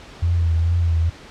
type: tone with vibrato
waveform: sine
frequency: 84 Hz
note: E2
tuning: 33 cents sharp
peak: -15 dBFS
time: 0.22-1.1 s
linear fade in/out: 10 ms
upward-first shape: triangle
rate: 2.3 Hz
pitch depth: 57 cents each way
effects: pink hiss -41 dBFS RMS until 1.3 s + low-pass 5000 Hz 12 dB/octave